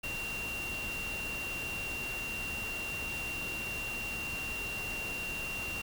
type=tone in noise; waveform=sine; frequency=2757 Hz; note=F7; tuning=23 cents flat; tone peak=-36 dBFS; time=0.03-5.82 s; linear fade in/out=10 ms; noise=pink; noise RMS=-42 dBFS; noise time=0.03-5.82 s; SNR=+3 dB; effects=none